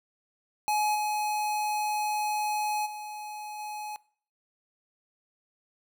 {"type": "tone with level steps", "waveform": "square", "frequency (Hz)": 844, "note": "G#5", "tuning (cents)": 28, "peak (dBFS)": [-25, -28, -38, -36], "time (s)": [0.68, 3.96], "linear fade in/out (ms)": 0, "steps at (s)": [0.94, 2.85, 3.58], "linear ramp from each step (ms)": 20, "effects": ["noise-tail reverb RT60 0.5 s tail -21 dB re dry"]}